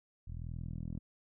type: tone with low-pass filter sweep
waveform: 10% pulse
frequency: 41.2 Hz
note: E1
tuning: in tune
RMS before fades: -41 dBFS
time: 0.27-0.99 s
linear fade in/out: 10 ms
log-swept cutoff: 92 to 240 Hz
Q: 1.1
effects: none